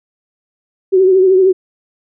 sine tone with vibrato, 376.5 Hz, F#4, 30 cents sharp, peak -6 dBFS, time 0.92-1.53 s, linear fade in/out 20 ms, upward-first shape triangle, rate 13 Hz, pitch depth 61 cents each way, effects none

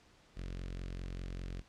sawtooth tone with notch filter, 45 Hz, F#1, 47 cents flat, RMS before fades -42 dBFS, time 0.36-1.62 s, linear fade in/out 20 ms, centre 880 Hz, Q 0.85, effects pink hiss -64 dBFS RMS until 1.68 s + low-pass 6000 Hz 12 dB/octave

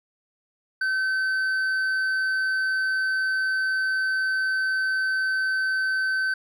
sine tone with hard clipping, 1534 Hz, G6, 38 cents flat, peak -23 dBFS, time 0.81-6.34 s, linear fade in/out 5 ms, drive 4 dB, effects none

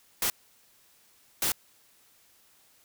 white noise bursts at uneven times, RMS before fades -27 dBFS, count 2, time 0.22-0.3 / 1.42-1.52 s, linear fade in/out 2 ms, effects white hiss -62 dBFS RMS until 2.84 s

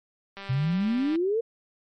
click train, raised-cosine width 0.3 ms, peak -24 dBFS, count 156, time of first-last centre 0.37-1.157 s, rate 197 Hz
sine exponential sweep, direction up, 123.47 to 473 Hz, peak -22 dBFS, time 0.49-1.41 s, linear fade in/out 10 ms
effects MP3 48 kbps

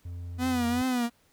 triangle tone, 87.31 Hz, F2, in tune, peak -33 dBFS, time 0.05-0.82 s, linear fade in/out 5 ms
45% pulse tone with vibrato, 246.9 Hz, B3, in tune, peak -25 dBFS, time 0.38-1.1 s, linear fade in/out 50 ms, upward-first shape triangle, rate 2.6 Hz, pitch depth 93 cents each way
effects pink hiss -65 dBFS RMS until 1.32 s

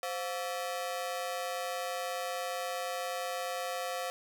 sawtooth ring-modulated tone, 617 Hz, D#5, 15 cents flat, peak -27 dBFS, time 0.03-4.1 s, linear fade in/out 0 ms, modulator 95.8 Hz, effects none

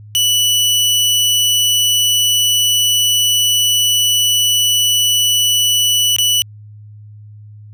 sawtooth tone with dropouts, 2960 Hz, F#7, in tune, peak -8 dBFS, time 0.15-6.42 s, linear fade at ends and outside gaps 0 ms, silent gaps 6.164-6.185 s, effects added 105 Hz sine -34 dBFS peak until 7.73 s

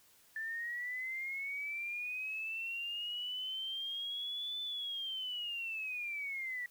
sine linear two-way sweep, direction up then down, 1760 to 3520 to 1929 Hz, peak -37 dBFS, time 0.36-6.66 s, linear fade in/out 2 ms, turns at 4.61 s, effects white hiss -65 dBFS RMS until 6.7 s

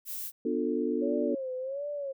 violet noise, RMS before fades -37 dBFS, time 0.05-0.32 s, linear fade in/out 50 ms
sine chord, B half-diminished seventh, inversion none, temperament just, 246.9 / 296.3 / 355.6 / 444.5 Hz, B3 / D4 / F4 / A4, 0 / +15 / +31 / +18 cents, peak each -32 / -32 / -33 / -32 dBFS, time 0.45-1.35 s, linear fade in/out 5 ms
sine tone with vibrato, 546 Hz, C#5, 26 cents flat, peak -32 dBFS, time 1.01-2.13 s, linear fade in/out 20 ms, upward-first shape sine, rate 1.4 Hz, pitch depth 120 cents each way
effects none

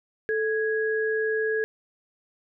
sine tone pair together, 438.4 / 1659.1 Hz, A4 / G#6, -6 / -2 cents, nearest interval octave + major seventh, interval 2304 cents, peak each -24 / -28 dBFS, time 0.29-1.64 s, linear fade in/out 0 ms, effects none

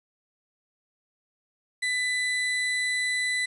35% pulse tone, 1995 Hz, B6, 17 cents sharp, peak -23 dBFS, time 1.82-3.46 s, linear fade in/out 10 ms, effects resampled to 24000 Hz + 9-bit

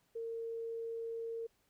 sine tone, 457.6 Hz, A#4, 32 cents flat, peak -38 dBFS, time 0.15-1.47 s, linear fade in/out 10 ms, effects pink hiss -75 dBFS RMS until 1.69 s

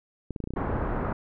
clicks, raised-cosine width 3 ms, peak -20 dBFS, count 11, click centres 0.307 / 0.362 / 0.403 / 0.44 / 0.474 / 0.506 / 0.537 / 0.571 / 0.617 / 0.648 / 0.694 s
pink low-pass noise, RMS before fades -29 dBFS, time 0.56-1.13 s, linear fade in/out 5 ms, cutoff 1400 Hz, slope 24 dB/octave
effects none

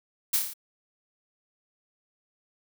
blue noise with echo, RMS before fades -23 dBFS, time 0.33-0.37 s, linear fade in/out 10 ms, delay 28 ms, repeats 6, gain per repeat -3 dB, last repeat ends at 0.538 s, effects none

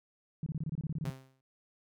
sine tone bursts, 155.56 Hz, D#3, in tune, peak -32 dBFS, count 12, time 0.43-1.101 s, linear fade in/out 2 ms, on 33 ms, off 25 ms
sawtooth tone with exponential decay, 132.1 Hz, C3, 17 cents sharp, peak -32 dBFS, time 1.05-1.41 s, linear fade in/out 2 ms, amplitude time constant 77 ms
effects none

